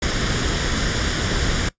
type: noise with comb filter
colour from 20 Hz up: pink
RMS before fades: -21 dBFS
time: 0.02-1.69 s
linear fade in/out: 5 ms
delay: 0.58 ms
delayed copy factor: +0.5
effects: noise-tail reverb RT60 0.1 s tail -19 dB re dry + resampled to 16000 Hz